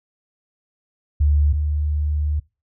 sine tone pair in turn, 73.42 / 74.66 Hz, D2 / D2, 0 / +29 cents, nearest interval unison, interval 29 cents, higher second, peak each -13 / -18 dBFS, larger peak first, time 1.2-1.53 / 1.53-2.4 s, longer second, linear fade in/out 10 ms, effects noise-tail reverb RT60 0.3 s tail -24 dB re dry

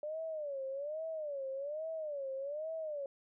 sine tone with vibrato, 587.3 Hz, D5, in tune, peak -37 dBFS, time 0.03-3.06 s, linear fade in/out 2 ms, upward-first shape sine, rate 1.2 Hz, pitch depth 170 cents each way, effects none

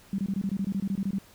sine tone bursts, 195.3 Hz, G3, 6 cents flat, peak -25 dBFS, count 14, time 0.13-1.185 s, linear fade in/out 2 ms, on 54 ms, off 23 ms, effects pink hiss -55 dBFS RMS until 1.34 s

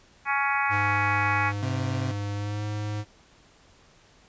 harmonic tone, 279 Hz, C#4, 11 cents sharp, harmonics 3 / 4 / 5 / 6 / 7 / 8 / 9, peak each -28 / -29 / -30 / -31 / -31 / -32 / -33 dBFS, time 0.25-1.53 s, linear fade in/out 50 ms
square tone with pitch glide, 101.9 to 105.01 Hz, G#2 to G#2, -32 to +20 cents, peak -29 dBFS, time 0.69-3.05 s, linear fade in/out 50 ms, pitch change +52 cents, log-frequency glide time 2.35-2.64 s
30% pulse tone, 130.81 Hz, C3, in tune, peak -26 dBFS, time 1.62-2.12 s, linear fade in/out 10 ms
effects pink hiss -57 dBFS RMS until 4.28 s + resampled to 16000 Hz

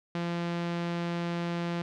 sawtooth tone with low-pass filter, 171.6 Hz, F3, 30 cents flat, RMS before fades -32 dBFS, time 0.15-1.82 s, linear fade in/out 2 ms, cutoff 3800 Hz, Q 0.92, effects none

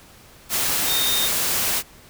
sine tone in noise, 3678 Hz, A#7, 24 cents flat, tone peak -22 dBFS, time 0.86-1.3 s, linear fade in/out 50 ms, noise white, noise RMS -22 dBFS, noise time 0.49-1.83 s, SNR -3 dB, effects pink hiss -48 dBFS RMS until 2.09 s

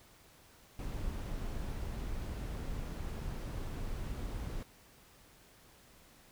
brown noise, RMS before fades -39 dBFS, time 0.79-4.63 s, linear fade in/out 2 ms, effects pink hiss -61 dBFS RMS until 6.31 s

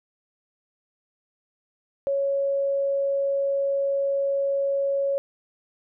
sine tone, 554.4 Hz, C#5, in tune, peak -21 dBFS, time 2.07-5.18 s, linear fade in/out 0 ms, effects none

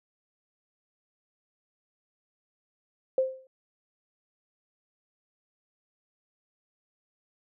sine tone with exponential decay, 523.3 Hz, C5, in tune, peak -18 dBFS, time 3.18-3.47 s, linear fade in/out 2 ms, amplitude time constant 62 ms, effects none

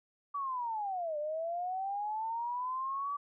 sine linear two-way sweep, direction down then up, 1155 to 587.3 to 1155 Hz, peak -33 dBFS, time 0.34-3.17 s, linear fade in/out 10 ms, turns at 1.18 s, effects none

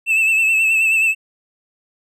triangle tone with vibrato, 2637 Hz, E7, in tune, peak -11 dBFS, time 0.06-1.15 s, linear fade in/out 50 ms, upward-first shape sine, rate 9.4 Hz, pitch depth 41 cents each way, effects none

